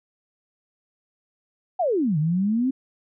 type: exponential two-way sweep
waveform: sine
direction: down then up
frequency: 784 to 146.83 to 271.4 Hz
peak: -19 dBFS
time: 1.79-2.71 s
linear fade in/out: 10 ms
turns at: 2.18 s
effects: none